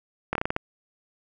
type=slowing click train; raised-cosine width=0.5 ms; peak=-10 dBFS; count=7; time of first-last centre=0.33-0.564 s; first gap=23 ms; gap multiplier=1.21; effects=none